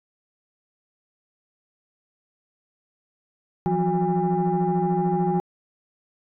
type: tone cluster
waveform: sine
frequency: 168.3 / 181.8 / 364.5 / 813 Hz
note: E3 / F#3 / F#4 / G#5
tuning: +36 / -30 / -26 / -37 cents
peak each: -24 dBFS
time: 3.66-5.4 s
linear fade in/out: 0 ms
effects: tanh soft clip ceiling -14 dBFS